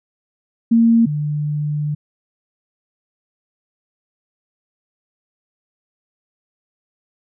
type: tone pair in turn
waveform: sine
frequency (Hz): 230 / 148.72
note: A#3 / D3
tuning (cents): -23 / +22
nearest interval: minor sixth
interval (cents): 755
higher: first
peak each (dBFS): -9 / -18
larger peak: first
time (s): 0.71-1.06 / 1.06-1.95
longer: second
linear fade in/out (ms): 10
effects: none